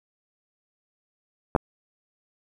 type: clicks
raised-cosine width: 1 ms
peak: -6 dBFS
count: 2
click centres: 1.551 / 1.562 s
effects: 7-bit